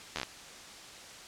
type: slowing click train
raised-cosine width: 0.2 ms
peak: -16 dBFS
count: 6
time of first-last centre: 0.16-0.232 s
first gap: 12 ms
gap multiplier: 1.09
effects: white hiss -48 dBFS RMS until 1.27 s + low-pass 7000 Hz 12 dB/octave